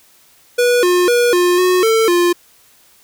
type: tone with pitch steps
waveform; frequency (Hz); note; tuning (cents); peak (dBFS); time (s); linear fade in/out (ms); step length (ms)
square; 486.9 / 357.5 / 481.8 / 355.3 / 365 / 447.2 / 350; B4 / F4 / B4 / F4 / F#4 / A4 / F4; -25 / +41 / -43 / +30 / -24 / +28 / +4; -11; 0.58-2.33; 10; 250
effects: white hiss -50 dBFS RMS until 3.03 s